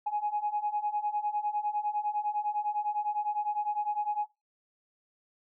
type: beating tone pair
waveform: sine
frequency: 830 / 839.9 Hz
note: G#5 / G#5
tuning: -1 / +19 cents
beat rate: 9.9 Hz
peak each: -32 / -30 dBFS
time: 0.06-4.26 s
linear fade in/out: 10 ms
effects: noise-tail reverb RT60 0.2 s tail -18 dB re dry + tanh soft clip ceiling -21 dBFS